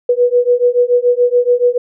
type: beating tone pair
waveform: sine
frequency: 485.3 / 492.3 Hz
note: B4 / B4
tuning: -30 / -6 cents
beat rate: 7 Hz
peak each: -12 dBFS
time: 0.09-1.78 s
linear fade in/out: 5 ms
effects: none